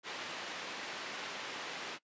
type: band-pass noise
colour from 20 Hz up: white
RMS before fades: -43 dBFS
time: 0.03-1.99 s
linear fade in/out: 50 ms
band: 230 to 3200 Hz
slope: 12 dB/octave
effects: noise-tail reverb RT60 0.1 s tail -21 dB re dry + resampled to 16000 Hz